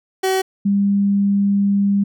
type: tone pair in turn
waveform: 30% pulse / sine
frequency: 379.2 / 200.1 Hz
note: F#4 / G3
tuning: +43 / +36 cents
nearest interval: major seventh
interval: 1107 cents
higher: first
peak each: -13 dBFS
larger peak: neither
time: 0.23-0.42 / 0.65-2.04 s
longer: second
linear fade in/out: 10 ms
effects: none